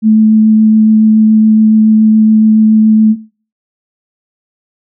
sine tone with vibrato, 217.6 Hz, A3, 19 cents flat, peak -3 dBFS, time 0.02-3.16 s, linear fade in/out 50 ms, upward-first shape triangle, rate 7.1 Hz, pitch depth 11 cents each way, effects noise-tail reverb RT60 0.4 s tail -20 dB re dry

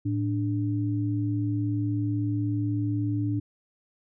sine tone pair together, 110 / 293.7 Hz, A2 / D4, 0 / 0 cents, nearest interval octave + perfect fourth, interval 1700 cents, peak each -26 / -28 dBFS, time 0.05-3.4 s, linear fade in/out 10 ms, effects none

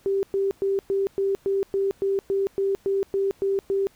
sine tone bursts, 392 Hz, G4, in tune, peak -20 dBFS, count 14, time 0.06-3.87 s, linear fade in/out 0 ms, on 170 ms, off 110 ms, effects pink hiss -58 dBFS RMS until 3.95 s

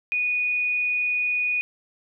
sine tone, 2469 Hz, D#7, 14 cents flat, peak -21 dBFS, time 0.12-1.61 s, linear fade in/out 0 ms, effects none

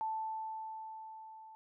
sine tone with level ramp, 880 Hz, A5, in tune, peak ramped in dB -33 to -51 dBFS, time 0.01-1.55 s, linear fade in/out 0 ms, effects none

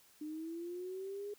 sine linear sweep, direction up, 300 to 415.3 Hz, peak -40 dBFS, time 0.21-1.34 s, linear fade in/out 5 ms, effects white hiss -65 dBFS RMS until 1.38 s

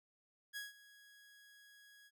sawtooth tone with ADSR envelope, 1661.2 Hz, G#6, in tune, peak -38 dBFS, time 0.53-2.11 s, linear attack 35 ms, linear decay 160 ms, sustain -19 dB, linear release 45 ms, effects none

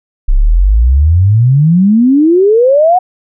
sine exponential sweep, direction up, 30.87 to 751 Hz, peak -4 dBFS, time 0.28-2.99 s, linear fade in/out 10 ms, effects none

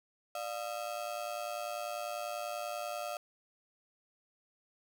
35% pulse ring-modulated tone, 650 Hz, E5, 24 cents flat, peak -32 dBFS, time 0.35-3.17 s, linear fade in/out 2 ms, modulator 55.1 Hz, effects none

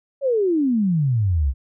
sine exponential sweep, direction down, 572 to 62 Hz, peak -16 dBFS, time 0.21-1.54 s, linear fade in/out 50 ms, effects none

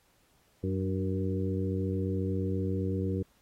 harmonic tone with a mistuned harmonic, 94.5 Hz, F#2, 37 cents sharp, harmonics 1 / 2 / 3 / 4 / 5, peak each -31 / -34 / -36 / -37 / -38 dBFS, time 0.63-3.23 s, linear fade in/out 10 ms, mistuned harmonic 3, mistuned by +38 cents, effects pink hiss -68 dBFS RMS until 3.41 s + AAC 48 kbps

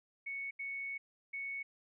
sine tone bursts at uneven times, 2217 Hz, C#7, in tune, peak -38 dBFS, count 3, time 0.26-0.51 / 0.59-0.98 / 1.33-1.63 s, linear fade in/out 10 ms, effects none

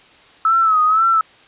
sine tone with vibrato, 1295 Hz, E6, 31 cents flat, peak -11 dBFS, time 0.45-1.21 s, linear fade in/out 2 ms, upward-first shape sine, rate 2 Hz, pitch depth 74 cents each way, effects white hiss -47 dBFS RMS until 1.47 s + resampled to 8000 Hz

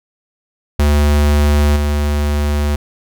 square tone with level steps, 73.42 Hz, D2, in tune, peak -10 / -14 dBFS, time 0.79-2.76 s, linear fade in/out 5 ms, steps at 1.76 s, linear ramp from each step 5 ms, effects none

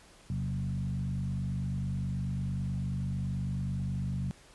sine tone with frequency modulation, 130.81 Hz, C3, in tune, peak -30 dBFS, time 0.3-4.31 s, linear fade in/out 0 ms, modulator 49.2 Hz, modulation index 1.2, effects pink hiss -57 dBFS RMS until 4.54 s + resampled to 24000 Hz

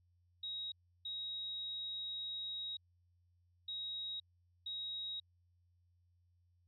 sine tone bursts at uneven times, 3798 Hz, A#7, 32 cents sharp, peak -40 dBFS, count 4, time 0.43-0.72 / 1.05-2.77 / 3.68-4.2 / 4.66-5.2 s, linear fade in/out 5 ms, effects added 88 Hz sine -70 dBFS peak until 6.67 s

